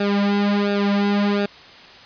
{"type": "tone with flanger", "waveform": "sawtooth", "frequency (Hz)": 202.6, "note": "G#3", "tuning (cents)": -43, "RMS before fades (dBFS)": -19, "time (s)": [0, 1.46], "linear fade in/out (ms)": 5, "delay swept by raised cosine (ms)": [0.95, 3.25], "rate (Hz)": 1.4, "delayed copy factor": -0.95, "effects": ["white hiss -43 dBFS RMS until 2.05 s", "resampled to 11025 Hz"]}